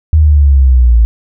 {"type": "linear sweep", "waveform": "sine", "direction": "down", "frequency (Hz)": [79.2, 55.4], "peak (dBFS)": -3, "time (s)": [0.13, 1.05], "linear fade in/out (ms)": 0, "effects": []}